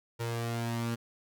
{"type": "tone pair together", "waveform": "sawtooth", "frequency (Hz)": [116.73, 233], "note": ["A#2", "A#3"], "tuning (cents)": [3, -1], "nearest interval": "octave", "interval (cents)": 1196, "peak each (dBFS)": [-28, -33], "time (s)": [0.19, 0.96], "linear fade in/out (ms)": 20, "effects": []}